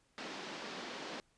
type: band-pass noise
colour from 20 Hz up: pink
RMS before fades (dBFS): -45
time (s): 0.18-1.2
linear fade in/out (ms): 0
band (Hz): 220 to 5300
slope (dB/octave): 24
effects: pink hiss -73 dBFS RMS until 1.37 s + resampled to 22050 Hz